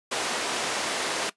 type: band-pass noise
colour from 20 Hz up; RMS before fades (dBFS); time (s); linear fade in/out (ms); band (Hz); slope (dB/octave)
pink; -29; 0.11-1.3; 10; 410 to 8700; 12
effects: noise-tail reverb RT60 0.1 s tail -18 dB re dry + resampled to 24000 Hz